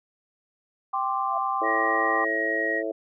sine chord, G suspended fourth, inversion none, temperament equal, 784 / 1046.5 / 1174.7 Hz, G5 / C6 / D6, 0 / 0 / 0 cents, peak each -28 dBFS, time 0.93-2.25 s, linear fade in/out 10 ms
sine tone with exponential growth, 682 Hz, F5, 41 cents flat, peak -26 dBFS, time 1.19-1.38 s, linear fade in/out 5 ms, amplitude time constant 41 ms
harmonic tone, 110 Hz, A2, in tune, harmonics 3 / 4 / 5 / 6, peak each -32 / -32 / -32 / -32 dBFS, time 1.61-2.92 s, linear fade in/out 10 ms
sine tone, 1891 Hz, A#6, 24 cents sharp, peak -25 dBFS, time 1.63-2.83 s, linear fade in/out 50 ms
effects none

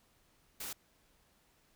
white noise, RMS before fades -42 dBFS, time 0.6-0.73 s, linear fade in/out 5 ms, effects pink hiss -70 dBFS RMS until 1.75 s

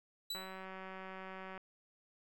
40% pulse tone with exponential decay, 3951 Hz, B7, in tune, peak -35 dBFS, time 0.3-0.65 s, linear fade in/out 5 ms, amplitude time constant 75 ms
click train, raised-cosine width 0.5 ms, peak -33 dBFS, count 233, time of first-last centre 0.35-1.578 s, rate 189 Hz
effects none

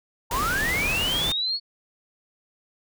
sine linear sweep, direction up, 880 to 4435 Hz, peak -23 dBFS, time 0.3-1.6 s, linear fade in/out 50 ms
pink noise, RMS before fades -29 dBFS, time 0.31-1.32 s, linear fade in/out 2 ms
effects none

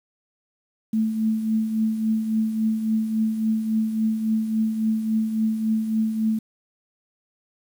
sine tone with tremolo, 220 Hz, A3, in tune, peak -17 dBFS, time 0.93-6.39 s, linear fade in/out 5 ms, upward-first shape triangle, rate 3.6 Hz, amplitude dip 60%, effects 8-bit

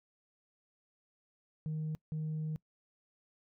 sine tone bursts at uneven times, 155.56 Hz, D#3, in tune, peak -32 dBFS, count 2, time 1.66-1.95 / 2.12-2.56 s, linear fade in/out 0 ms, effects noise-tail reverb RT60 0.1 s tail -24 dB re dry + tanh soft clip ceiling -32 dBFS

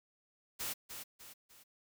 white noise with echo, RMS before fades -39 dBFS, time 0.59-0.74 s, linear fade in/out 20 ms, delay 300 ms, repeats 3, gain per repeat -7 dB, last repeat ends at 1.64 s, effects none

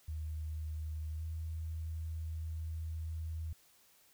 sine tone with pitch glide, 77.78 to 80.29 Hz, D#2 to E2, 0 to -45 cents, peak -37 dBFS, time 0.08-3.53 s, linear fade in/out 5 ms, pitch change +55 cents, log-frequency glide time 1.15-1.23 s, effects white hiss -66 dBFS RMS until 4.13 s

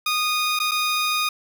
15% pulse tone with dropouts, 1234 Hz, D#6, 15 cents flat, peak -14 dBFS, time 0.06-1.29 s, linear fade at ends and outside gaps 5 ms, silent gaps 0.591-0.599 / 0.712-0.716 s, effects none

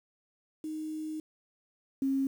sine tone pair in turn, 310.9 / 270.3 Hz, D#4 / C#4, -1 / -44 cents, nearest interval major second, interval 243 cents, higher first, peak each -34 / -26 dBFS, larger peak second, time 0.64-1.2 / 2.02-2.27 s, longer first, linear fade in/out 2 ms, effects 9-bit

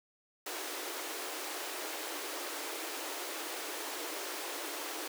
pink high-pass noise, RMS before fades -40 dBFS, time 0.46-5.08 s, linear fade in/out 5 ms, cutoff 290 Hz, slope 96 dB/octave, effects none

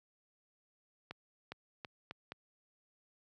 accelerating click train, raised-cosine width 0.3 ms, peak -27 dBFS, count 5, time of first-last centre 1.11-2.32 s, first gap 410 ms, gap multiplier 0.8, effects high-pass 80 Hz 12 dB/octave

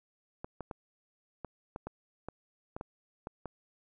clicks, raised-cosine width 1 ms, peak -25 dBFS, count 11, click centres 0.445 / 0.607 / 0.712 / 1.447 / 1.761 / 1.87 / 2.286 / 2.765 / 2.811 / 3.271 / 3.457 s, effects none

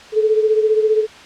sine beating tone pair, 431 / 446 Hz, A4 / A4, -36 / +23 cents, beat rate 15 Hz, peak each -13 / -19 dBFS, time 0.12-1.07 s, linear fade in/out 50 ms, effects white hiss -39 dBFS RMS until 1.25 s + low-pass 4000 Hz 12 dB/octave

